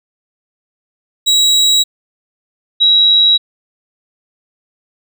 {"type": "tone pair in turn", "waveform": ["35% pulse", "sine"], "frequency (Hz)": [3867, 3867], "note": ["B7", "B7"], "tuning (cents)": [-37, -37], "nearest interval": "unison", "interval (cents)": 0, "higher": "neither", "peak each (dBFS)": -6, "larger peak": "neither", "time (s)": [[1.26, 1.84], [2.8, 3.38]], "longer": "neither", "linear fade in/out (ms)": 20, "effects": []}